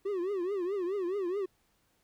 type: tone with vibrato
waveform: triangle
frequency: 377.2 Hz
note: F#4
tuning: 33 cents sharp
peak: -28 dBFS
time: 0.05-1.46 s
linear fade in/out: 10 ms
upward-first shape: triangle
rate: 4.7 Hz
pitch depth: 190 cents each way
effects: pink hiss -72 dBFS RMS until 2.03 s